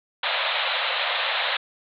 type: band-pass noise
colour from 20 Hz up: white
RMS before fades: -25 dBFS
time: 0.23-1.57 s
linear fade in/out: 5 ms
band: 500 to 4000 Hz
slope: 96 dB/octave
effects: none